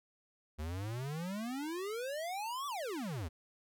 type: exponential two-way sweep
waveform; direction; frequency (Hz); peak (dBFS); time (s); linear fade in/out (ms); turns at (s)
square; up then down; 73 to 1174.7 to 73; -38; 0.58-3.29; 20; 2.67
effects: none